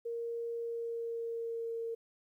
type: tone with pitch glide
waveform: sine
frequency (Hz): 466.2 to 458.7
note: A#4 to A#4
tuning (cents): 0 to -28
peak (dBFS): -35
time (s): 0.05-1.95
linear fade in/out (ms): 10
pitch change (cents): -28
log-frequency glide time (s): 0.53-1.81
effects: 12-bit